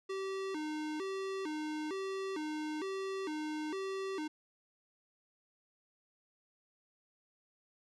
square tone with vibrato, 343.9 Hz, F4, 27 cents flat, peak -37 dBFS, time 0.09-4.28 s, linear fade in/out 10 ms, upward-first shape square, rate 1.1 Hz, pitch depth 200 cents each way, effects low-pass 6000 Hz 12 dB/octave

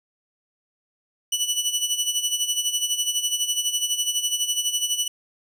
20% pulse tone with tremolo, 2960 Hz, F#7, in tune, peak -14 dBFS, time 1.32-5.08 s, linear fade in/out 5 ms, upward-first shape sine, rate 12 Hz, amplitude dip 70%, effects none

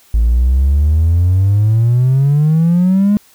triangle exponential sweep, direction up, 54.4 to 210 Hz, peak -5 dBFS, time 0.14-3.17 s, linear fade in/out 0 ms, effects tanh soft clip ceiling -4 dBFS + white hiss -48 dBFS RMS until 3.34 s

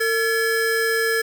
square tone pair together, 452.7 / 1708 Hz, A4 / G#6, +49 / +48 cents, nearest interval octave + major seventh, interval 2299 cents, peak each -22 dBFS, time 0-1.22 s, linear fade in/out 10 ms, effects 7-bit

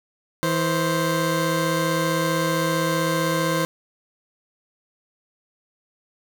20% pulse tone pair together, 162.61 / 523.3 Hz, E3 / C5, -23 / 0 cents, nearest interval octave + minor sixth, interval 2023 cents, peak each -18 dBFS, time 0.43-3.65 s, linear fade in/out 0 ms, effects 8-bit

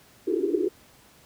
white band-pass noise, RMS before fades -25 dBFS, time 0.27-0.69 s, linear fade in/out 10 ms, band 300 to 430 Hz, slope 96 dB/octave, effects pink hiss -55 dBFS RMS until 1.25 s + high-pass 60 Hz 12 dB/octave

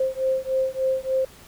sine beating tone pair, 524 / 527.4 Hz, C5 / C5, +2 / +14 cents, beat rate 3.4 Hz, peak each -24 dBFS, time 0-1.25 s, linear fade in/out 5 ms, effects pink hiss -48 dBFS RMS until 1.47 s

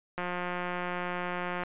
click train, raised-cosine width 0.5 ms, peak -19 dBFS, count 260, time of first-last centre 0.18-1.635 s, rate 178 Hz, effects resampled to 8000 Hz

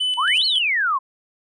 triangle tone with tremolo, 3001 Hz, F#7, 24 cents sharp, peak -17 dBFS, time 0-0.6 s, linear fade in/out 10 ms, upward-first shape square, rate 3.6 Hz, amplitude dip 55%
sine exponential two-way sweep, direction up then down, 882 to 4435 to 1018 Hz, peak -17 dBFS, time 0.17-0.99 s, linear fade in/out 20 ms, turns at 0.45 s
blue noise with exponential growth, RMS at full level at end -30 dBFS, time 0.29-0.38 s, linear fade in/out 5 ms, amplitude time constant 18 ms
effects resampled to 22050 Hz

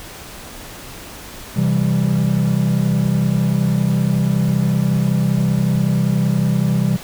triangle chord, C major, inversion none, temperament equal with one note detuned, 130.81 / 165.39 / 196 Hz, C3 / E3 / G3, 0 / +6 / 0 cents, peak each -16 dBFS, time 1.56-6.97 s, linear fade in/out 10 ms, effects tanh soft clip ceiling -3 dBFS + pink hiss -35 dBFS RMS until 7.03 s

